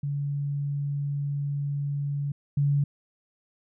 sine tone pair in turn, 142.6 / 142.6 Hz, C#3 / C#3, +49 / +49 cents, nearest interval unison, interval 0 cents, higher neither, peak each -26 / -20 dBFS, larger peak second, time 0.03-2.32 / 2.57-2.84 s, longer first, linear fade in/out 5 ms, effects none

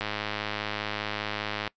click train, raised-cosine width 0.3 ms, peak -14 dBFS, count 176, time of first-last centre 0.01-1.677 s, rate 105 Hz, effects noise-tail reverb RT60 0.1 s tail -22 dB re dry + resampled to 16000 Hz

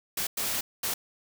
white noise bursts at uneven times, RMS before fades -30 dBFS, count 3, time 0.17-0.27 / 0.37-0.61 / 0.83-0.94 s, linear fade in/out 5 ms, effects none

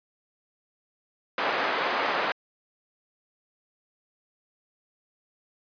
white band-pass noise, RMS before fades -27 dBFS, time 1.38-2.32 s, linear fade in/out 2 ms, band 410 to 1600 Hz, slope 12 dB/octave, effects resampled to 11025 Hz

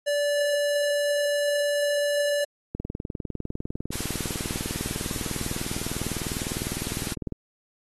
square tone, 580 Hz, D5, 22 cents flat, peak -23 dBFS, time 0.06-2.45 s, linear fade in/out 20 ms
click train, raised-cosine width 3 ms, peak -18 dBFS, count 92, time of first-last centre 2.75-7.323 s, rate 19.9 Hz
white noise, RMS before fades -33 dBFS, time 3.91-7.15 s, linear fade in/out 20 ms
effects AAC 32 kbps

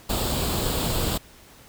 pink noise with comb filter, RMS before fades -25 dBFS, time 0.09-1.18 s, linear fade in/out 10 ms, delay 0.25 ms, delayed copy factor +0.55, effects pink hiss -50 dBFS RMS until 1.68 s

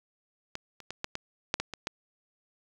clicks, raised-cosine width 0.2 ms, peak -18 / -29 / -19 / -14 / -16 / -8 / -13 / -20 / -14 dBFS, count 9, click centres 0.554 / 0.803 / 0.906 / 1.044 / 1.154 / 1.541 / 1.6 / 1.737 / 1.871 s, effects 8-bit

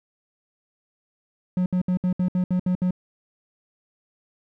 triangle tone bursts, 181.7 Hz, F#3, 31 cents flat, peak -17 dBFS, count 9, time 1.57-2.908 s, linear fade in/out 2 ms, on 90 ms, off 66 ms, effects none

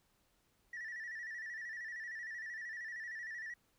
sine tone with vibrato, 1845 Hz, A#6, 18 cents flat, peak -40 dBFS, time 0.73-3.54 s, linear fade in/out 5 ms, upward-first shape square, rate 13 Hz, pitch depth 68 cents each way, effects tanh soft clip ceiling -40 dBFS + pink hiss -75 dBFS RMS until 3.78 s

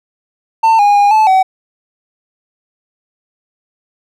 triangle tone with pitch steps, 897 / 819 / 814 / 869 / 758 Hz, A5 / G#5 / G#5 / A5 / F#5, +33 / -24 / -35 / -22 / +42 cents, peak -4 dBFS, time 0.63-1.43 s, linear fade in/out 10 ms, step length 160 ms, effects none

